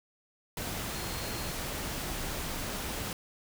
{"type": "tone in noise", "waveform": "sine", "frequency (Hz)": 4240, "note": "C8", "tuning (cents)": 22, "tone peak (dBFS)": -47, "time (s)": [0.95, 1.52], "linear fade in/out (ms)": 2, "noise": "pink", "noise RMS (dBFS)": -36, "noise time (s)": [0.57, 3.13], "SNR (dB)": -14, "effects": []}